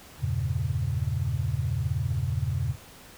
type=chord; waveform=sine; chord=E diminished seventh; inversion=none; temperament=equal with one note detuned; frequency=82.41 / 98 / 117.15 / 138.59 Hz; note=E2 / G2 / Bb2 / Db3; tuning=0 / 0 / +9 / 0 cents; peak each=-31 / -31 / -30 / -30 dBFS; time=0.19-2.76 s; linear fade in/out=50 ms; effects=pink hiss -49 dBFS RMS until 3.17 s